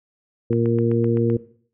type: harmonic tone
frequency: 116.54 Hz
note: A#2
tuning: in tune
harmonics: 1 / 2 / 3 / 4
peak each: -22 / -22 / -22 / -22 dBFS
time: 0.5-1.37 s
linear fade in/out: 5 ms
type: click train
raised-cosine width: 0.5 ms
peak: -23 dBFS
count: 7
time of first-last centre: 0.53-1.3 s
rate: 7.79 Hz
effects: noise-tail reverb RT60 0.5 s tail -17 dB re dry